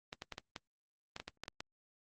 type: clicks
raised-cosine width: 0.2 ms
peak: -24 dBFS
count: 11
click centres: 0.129 / 0.221 / 0.323 / 0.381 / 0.562 / 1.164 / 1.2 / 1.28 / 1.436 / 1.481 / 1.605 s
effects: Opus 24 kbps

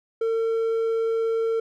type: tone with hard clipping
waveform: sine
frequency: 452.8 Hz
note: A4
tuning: 50 cents sharp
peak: -22 dBFS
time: 0.21-1.6 s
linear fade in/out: 5 ms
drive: 3 dB
effects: none

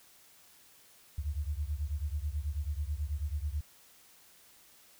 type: beating tone pair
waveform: sine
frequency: 70.4 / 79.6 Hz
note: C#2 / D#2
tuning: +27 / +40 cents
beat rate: 9.2 Hz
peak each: -34 / -36 dBFS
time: 1.18-3.61 s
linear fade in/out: 5 ms
effects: white hiss -60 dBFS RMS until 4.99 s

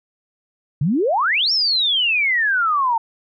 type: exponential two-way sweep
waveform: sine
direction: up then down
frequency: 130 to 5540 to 887 Hz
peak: -15 dBFS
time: 0.81-2.98 s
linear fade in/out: 5 ms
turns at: 1.52 s
effects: none

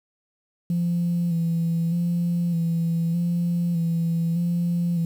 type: tone with vibrato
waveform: sine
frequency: 169.7 Hz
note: F3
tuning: 49 cents flat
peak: -19 dBFS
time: 0.7-5.05 s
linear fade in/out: 2 ms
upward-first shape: square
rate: 0.82 Hz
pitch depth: 30 cents each way
effects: tanh soft clip ceiling -17 dBFS + 8-bit

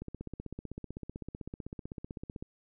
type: click train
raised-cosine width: 3 ms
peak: -27 dBFS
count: 39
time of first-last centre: 0.02-2.425 s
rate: 15.8 Hz
effects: none

